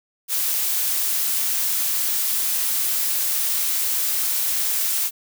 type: noise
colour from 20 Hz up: blue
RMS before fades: -22 dBFS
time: 0.28-5.11 s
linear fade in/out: 50 ms
effects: none